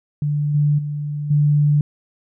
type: tone with level steps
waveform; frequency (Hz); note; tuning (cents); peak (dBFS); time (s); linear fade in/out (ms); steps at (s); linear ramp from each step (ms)
sine; 147.2; D3; +4; -17 / -13 / -22 / -12; 0.22-1.81; 2; 0.54 / 0.78 / 1.3; 10
effects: none